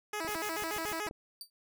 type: tone with vibrato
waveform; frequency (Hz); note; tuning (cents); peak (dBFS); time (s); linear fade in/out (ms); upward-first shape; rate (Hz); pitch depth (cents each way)
10% pulse; 370; F#4; 0; -26; 0.13-1.09; 5; square; 6.9; 220
type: clicks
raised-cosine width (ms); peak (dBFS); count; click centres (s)
2; -33; 9; 0.248 / 0.29 / 0.356 / 0.623 / 0.765 / 0.852 / 0.917 / 1.066 / 1.111
type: noise with tremolo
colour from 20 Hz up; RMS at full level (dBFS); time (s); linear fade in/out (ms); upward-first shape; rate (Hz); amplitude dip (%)
white; -42; 0.28-0.99; 0; sine; 6.9; 65
type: tone with exponential decay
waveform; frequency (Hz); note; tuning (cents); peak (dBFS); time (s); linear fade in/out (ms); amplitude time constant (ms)
sawtooth; 4631; D8; -25; -35; 1.41-1.5; 1; 19
effects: none